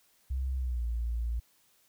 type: tone with pitch glide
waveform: sine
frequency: 65.41 to 57.94 Hz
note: C2 to A#1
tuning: 0 to -10 cents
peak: -29 dBFS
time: 0.3-1.4 s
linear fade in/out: 10 ms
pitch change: -210 cents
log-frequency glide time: 0.56-0.85 s
effects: white hiss -67 dBFS RMS until 1.88 s